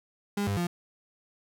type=tone with pitch steps; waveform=35% pulse; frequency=202.8 / 100.3 / 174.3 Hz; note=G#3 / G2 / F3; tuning=-41 / +40 / -3 cents; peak=-25 dBFS; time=0.37-0.67 s; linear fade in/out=5 ms; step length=100 ms; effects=none